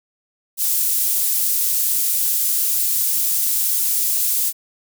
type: high-pass noise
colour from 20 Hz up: pink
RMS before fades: -19 dBFS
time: 0.57-4.53 s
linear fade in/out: 50 ms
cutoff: 11000 Hz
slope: 12 dB/octave
effects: none